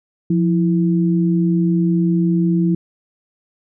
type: tone pair together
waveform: sine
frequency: 174.61 / 329.2 Hz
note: F3 / E4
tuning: 0 / -2 cents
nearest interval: major seventh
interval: 1098 cents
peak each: -14 / -19 dBFS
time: 0.3-2.75 s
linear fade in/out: 5 ms
effects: none